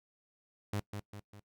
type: tone with echo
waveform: sawtooth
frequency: 102.9 Hz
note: G#2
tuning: 16 cents flat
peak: -29 dBFS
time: 0.73-0.8 s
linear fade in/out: 5 ms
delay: 200 ms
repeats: 3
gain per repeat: -6 dB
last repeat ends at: 1.4 s
effects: noise-tail reverb RT60 0.1 s tail -22 dB re dry